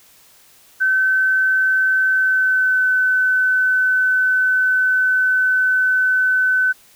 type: tone with pitch glide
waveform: sine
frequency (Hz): 1531 to 1513.4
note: G6 to F#6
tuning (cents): -41 to +39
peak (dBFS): -13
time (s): 0.8-6.73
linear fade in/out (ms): 20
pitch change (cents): -20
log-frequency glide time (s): 2.11-2.87
effects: white hiss -50 dBFS RMS until 6.95 s